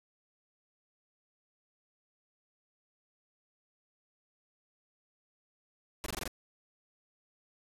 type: noise bursts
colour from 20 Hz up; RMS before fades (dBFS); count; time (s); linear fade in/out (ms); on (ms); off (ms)
pink; -37; 6; 6.04-6.277; 0; 22; 21
effects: resampled to 32000 Hz